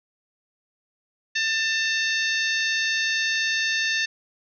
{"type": "harmonic tone with a mistuned harmonic", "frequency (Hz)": 892, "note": "A5", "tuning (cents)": 23, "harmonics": [2, 3, 4, 5, 6, 7], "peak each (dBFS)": [-24, -28, -30, -32, -34, -35], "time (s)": [1.35, 4.06], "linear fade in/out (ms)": 10, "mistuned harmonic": 4, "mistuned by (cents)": 32, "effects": []}